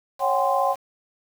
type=tone cluster; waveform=sine; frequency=552 / 741 / 797 / 1042 Hz; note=C#5 / F#5 / G5 / C6; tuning=-7 / +2 / +28 / -7 cents; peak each=-24 dBFS; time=0.19-0.76 s; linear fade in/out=50 ms; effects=7-bit